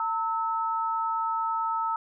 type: tone pair together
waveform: sine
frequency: 904.5 / 1300 Hz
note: A5 / E6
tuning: +48 / -24 cents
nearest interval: tritone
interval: 628 cents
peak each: -28 dBFS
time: 0-1.96 s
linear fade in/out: 2 ms
effects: none